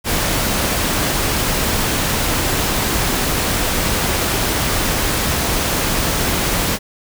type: noise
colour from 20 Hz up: pink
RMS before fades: -18 dBFS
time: 0.04-6.79 s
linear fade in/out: 50 ms
effects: none